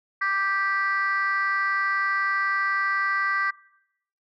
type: chord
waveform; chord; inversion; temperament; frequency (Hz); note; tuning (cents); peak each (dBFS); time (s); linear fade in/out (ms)
sine; G major; second; just; 1176 / 1568 / 1960; D6 / G6 / B6; +2 / 0 / -14; -25; 0.21-3.51; 10
effects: noise-tail reverb RT60 0.8 s tail -23 dB re dry + tanh soft clip ceiling -15 dBFS